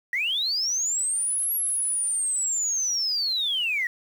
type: linear two-way sweep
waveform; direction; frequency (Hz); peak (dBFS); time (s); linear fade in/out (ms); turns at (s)
sine; up then down; 1864.7 to 11450 to 1864.7; -22; 0.13-3.87; 2; 1.53
effects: tanh soft clip ceiling -18 dBFS + 8-bit